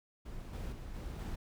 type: noise with level steps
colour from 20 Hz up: brown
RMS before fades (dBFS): -45 / -40 / -45 / -42 / -39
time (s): 0.25-1.36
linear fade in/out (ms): 10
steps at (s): 0.53 / 0.72 / 0.94 / 1.19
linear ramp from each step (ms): 5
effects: none